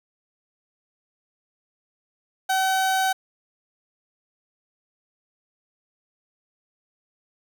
30% pulse tone, 761 Hz, F#5, 48 cents sharp, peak -17 dBFS, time 2.49-3.13 s, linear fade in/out 10 ms, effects none

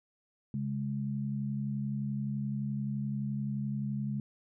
sine tone pair together, 136.17 / 207.8 Hz, C#3 / G#3, -31 / +1 cents, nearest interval perfect fifth, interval 732 cents, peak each -34 / -34 dBFS, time 0.54-4.2 s, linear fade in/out 2 ms, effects none

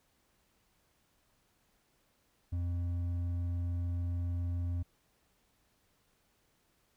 triangle tone with hard clipping, 87.31 Hz, F2, in tune, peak -33 dBFS, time 2.52-4.83 s, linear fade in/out 10 ms, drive 8 dB, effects pink hiss -73 dBFS RMS until 6.96 s

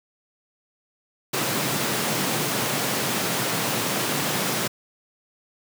pink high-pass noise, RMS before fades -25 dBFS, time 1.33-4.68 s, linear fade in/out 10 ms, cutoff 120 Hz, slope 48 dB/octave, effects none

